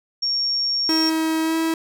sine tone, 5530 Hz, F8, 18 cents flat, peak -19 dBFS, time 0.22-1.1 s, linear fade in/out 10 ms
45% pulse tone with pitch glide, 319.8 to 324.6 Hz, D#4 to E4, +48 to -27 cents, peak -19 dBFS, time 0.89-1.74 s, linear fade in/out 2 ms, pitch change +25 cents, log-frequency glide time 1.42-1.56 s
effects none

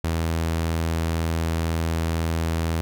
sawtooth tone, 82 Hz, E2, 9 cents flat, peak -18 dBFS, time 0.04-2.81 s, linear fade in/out 0 ms, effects none

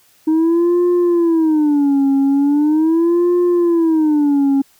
sine tone with vibrato, 311.1 Hz, D#4, in tune, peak -8 dBFS, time 0.27-4.62 s, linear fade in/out 10 ms, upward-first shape sine, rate 0.4 Hz, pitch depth 220 cents each way, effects tanh soft clip ceiling -10 dBFS + white hiss -53 dBFS RMS until 4.79 s

